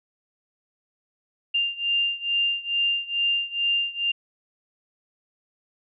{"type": "beating tone pair", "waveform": "sine", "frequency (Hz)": [2794, 2796.3], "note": ["F7", "F7"], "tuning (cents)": [0, 2], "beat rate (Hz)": 2.3, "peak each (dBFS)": [-24, -26], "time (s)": [1.54, 4.12], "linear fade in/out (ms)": 10, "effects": []}